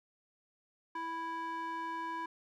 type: tone with band-pass filter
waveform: square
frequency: 329.6 Hz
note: E4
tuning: in tune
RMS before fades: -39 dBFS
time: 0.95-2.26 s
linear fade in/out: 5 ms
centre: 1200 Hz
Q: 6.7
effects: none